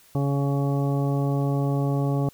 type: harmonic tone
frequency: 140 Hz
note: C#3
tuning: 18 cents sharp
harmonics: 1 / 2 / 3 / 4 / 5 / 6 / 8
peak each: -22 / -28 / -32 / -34 / -36 / -38 / -40 dBFS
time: 0.15-2.29 s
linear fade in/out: 2 ms
effects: white hiss -55 dBFS RMS until 2.33 s